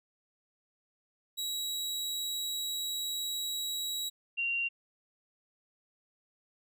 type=tone pair in turn; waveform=sawtooth / sine; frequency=3873 / 2763 Hz; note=B7 / F7; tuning=-35 / -19 cents; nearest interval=tritone; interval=584 cents; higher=first; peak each=-30 / -29 dBFS; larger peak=second; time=1.37-4.1 / 4.37-4.69 s; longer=first; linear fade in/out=20 ms; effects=none